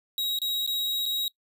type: tone with dropouts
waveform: 45% pulse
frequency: 3821 Hz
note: A#7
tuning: 42 cents sharp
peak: -26 dBFS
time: 0.18-1.28 s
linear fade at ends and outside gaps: 1 ms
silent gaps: 0.388-0.417 / 0.664-0.675 / 1.056-1.061 s
effects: noise-tail reverb RT60 0.1 s tail -22 dB re dry